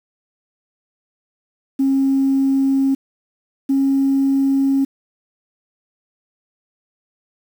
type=tone pair in turn; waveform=sine; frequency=270.7 / 272.4 Hz; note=C#4 / C#4; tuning=-41 / -30 cents; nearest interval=unison; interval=11 cents; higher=second; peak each=-12 dBFS; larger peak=neither; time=1.79-2.95 / 3.69-4.85 s; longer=neither; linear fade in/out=10 ms; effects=tanh soft clip ceiling -9 dBFS + 7-bit